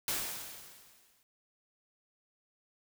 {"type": "noise with exponential decay", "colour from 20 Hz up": "white", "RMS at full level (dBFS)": -32, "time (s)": [0.08, 1.23], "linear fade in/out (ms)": 1, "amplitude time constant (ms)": 250, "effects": []}